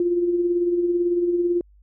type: tone with tremolo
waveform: sine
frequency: 349.2 Hz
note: F4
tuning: in tune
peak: -16 dBFS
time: 0-1.61 s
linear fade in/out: 2 ms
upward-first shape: sine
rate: 18 Hz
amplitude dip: 45%
effects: added 50 Hz sine -50 dBFS peak until 1.82 s